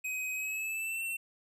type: tone with pitch glide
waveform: square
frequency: 2522 to 2703 Hz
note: D#7 to E7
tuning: +23 to +43 cents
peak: -34 dBFS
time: 0.04-1.17 s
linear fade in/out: 10 ms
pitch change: +120 cents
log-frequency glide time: 0.33-1.04 s
effects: none